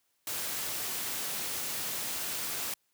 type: noise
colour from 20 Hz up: white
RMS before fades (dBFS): -35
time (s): 0.27-2.74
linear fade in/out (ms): 2
effects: white hiss -75 dBFS RMS until 2.93 s + high-pass 80 Hz 12 dB/octave